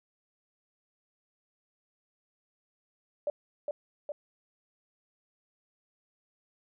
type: tone with echo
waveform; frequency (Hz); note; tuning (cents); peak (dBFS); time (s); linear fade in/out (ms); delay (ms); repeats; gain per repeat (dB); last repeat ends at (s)
sine; 587.3; D5; 0; -27; 3.27-3.3; 2; 410; 2; -3; 4.12
effects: none